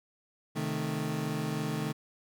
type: chord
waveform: 30% pulse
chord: A diminished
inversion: first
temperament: equal with one note detuned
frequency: 132.03 / 155.56 / 220 Hz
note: C3 / Eb3 / A3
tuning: +16 / 0 / 0 cents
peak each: -35 / -31 / -33 dBFS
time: 0.55-1.93 s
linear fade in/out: 20 ms
effects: none